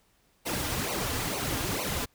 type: noise with flanger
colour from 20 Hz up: pink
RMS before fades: -31 dBFS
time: 0.45-2.06 s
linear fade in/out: 20 ms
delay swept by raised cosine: 0.57 to 5.47 ms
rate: 2.2 Hz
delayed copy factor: -1
effects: pink hiss -67 dBFS RMS until 2.14 s